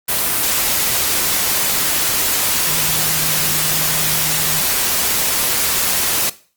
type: tone in noise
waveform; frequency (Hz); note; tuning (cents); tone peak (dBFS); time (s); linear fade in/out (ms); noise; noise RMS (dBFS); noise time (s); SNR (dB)
sine; 156.6; D#3; +11; -28; 2.67-4.62; 10; white; -17; 0.08-6.3; -14
effects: noise-tail reverb RT60 0.4 s tail -17 dB re dry + Opus 32 kbps